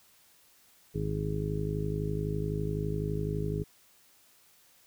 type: harmonic tone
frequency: 51.91 Hz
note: G#1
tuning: in tune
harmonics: 1 / 2 / 3 / 4 / 5 / 6 / 7 / 8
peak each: -37 / -36 / -33 / -43 / -45 / -41 / -47 / -36 dBFS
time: 0.94-3.64 s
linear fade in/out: 20 ms
effects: white hiss -62 dBFS RMS until 4.86 s